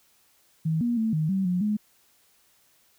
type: tone with pitch steps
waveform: sine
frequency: 159.6 / 238.4 / 222.2 / 155.9 / 192.1 / 179.6 / 210.5 Hz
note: D#3 / A#3 / A3 / D#3 / G3 / F3 / G#3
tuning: +44 / +39 / +17 / +4 / -35 / +49 / +24 cents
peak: -22 dBFS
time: 0.65-1.77 s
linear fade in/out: 10 ms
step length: 160 ms
effects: white hiss -63 dBFS RMS until 2.98 s